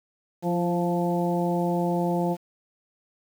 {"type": "harmonic tone with a mistuned harmonic", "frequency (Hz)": 174.61, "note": "F3", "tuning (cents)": 0, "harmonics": [1, 2, 3, 4, 5], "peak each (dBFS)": [-25, -28, -30, -31, -32], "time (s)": [0.42, 2.37], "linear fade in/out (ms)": 50, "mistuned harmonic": 2, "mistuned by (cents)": -25, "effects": ["8-bit"]}